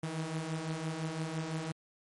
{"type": "beating tone pair", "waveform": "sawtooth", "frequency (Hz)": [155.56, 161.46], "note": ["D#3", "E3"], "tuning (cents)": [0, -36], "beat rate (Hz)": 5.9, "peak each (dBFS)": [-36, -32], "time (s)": [0.03, 1.72], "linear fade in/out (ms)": 5, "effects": ["MP3 48 kbps"]}